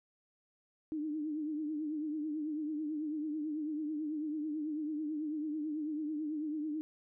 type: tone with vibrato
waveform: sine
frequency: 304.8 Hz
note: D#4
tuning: 36 cents flat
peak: -34 dBFS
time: 0.92-6.81 s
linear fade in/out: 0 ms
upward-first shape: triangle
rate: 9.1 Hz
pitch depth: 83 cents each way
effects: none